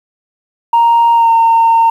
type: tone with pitch glide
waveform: sine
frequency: 932.3 to 914.2 Hz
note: A#5 to A#5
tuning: 0 to -34 cents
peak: -4 dBFS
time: 0.73-1.9 s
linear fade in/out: 5 ms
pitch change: -34 cents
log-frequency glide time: 1.14-1.3 s
effects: tanh soft clip ceiling -3 dBFS + 7-bit